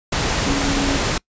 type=tone in noise; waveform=sine; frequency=277.9 Hz; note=C#4; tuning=4 cents sharp; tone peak=-21 dBFS; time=0.46-0.97 s; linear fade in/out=5 ms; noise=pink; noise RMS=-20 dBFS; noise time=0.12-1.18 s; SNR=-4 dB; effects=noise-tail reverb RT60 0.1 s tail -25 dB re dry + resampled to 16000 Hz